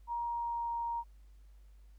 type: tone with pitch glide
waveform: sine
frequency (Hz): 944 to 936.4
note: A#5 to A#5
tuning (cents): +22 to +8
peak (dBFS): -33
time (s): 0.07-1.04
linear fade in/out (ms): 50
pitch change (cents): -14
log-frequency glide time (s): 0.21-0.72
effects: added 50 Hz sine -54 dBFS peak until 1.98 s + pink hiss -75 dBFS RMS until 1.98 s